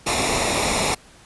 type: noise with comb filter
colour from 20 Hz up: pink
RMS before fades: -21 dBFS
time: 0.06-0.95 s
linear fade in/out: 10 ms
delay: 0.64 ms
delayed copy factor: -0.65
effects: pink hiss -49 dBFS RMS until 1.25 s + resampled to 24000 Hz